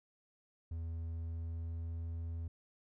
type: tone with pitch glide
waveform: triangle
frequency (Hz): 82.41 to 83.08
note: E2 to E2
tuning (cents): 0 to +14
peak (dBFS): -36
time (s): 0.71-2.48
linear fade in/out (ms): 5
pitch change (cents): +14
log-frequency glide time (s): 1.09-2.02
effects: none